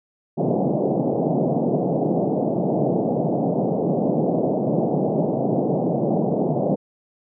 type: band-pass noise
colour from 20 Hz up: pink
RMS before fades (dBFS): -21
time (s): 0.37-6.76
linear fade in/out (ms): 20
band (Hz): 140 to 740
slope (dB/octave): 48
effects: none